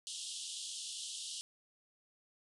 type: band-pass noise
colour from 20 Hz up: pink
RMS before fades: -44 dBFS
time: 0.07-1.41 s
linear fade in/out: 0 ms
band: 2900 to 10000 Hz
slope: 96 dB/octave
effects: none